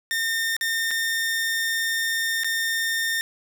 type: tone with dropouts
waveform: sawtooth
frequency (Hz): 1819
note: A#6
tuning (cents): -43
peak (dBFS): -19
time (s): 0.11-3.21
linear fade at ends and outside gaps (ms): 0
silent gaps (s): 0.566-0.611 / 0.908-0.912 / 2.435-2.445
effects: none